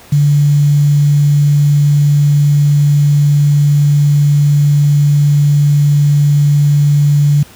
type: tone with quantisation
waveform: sine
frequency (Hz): 145.3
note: D3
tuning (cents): -18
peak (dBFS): -6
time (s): 0.12-7.43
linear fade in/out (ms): 5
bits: 5
effects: pink hiss -39 dBFS RMS until 7.55 s + high-pass 60 Hz 12 dB/octave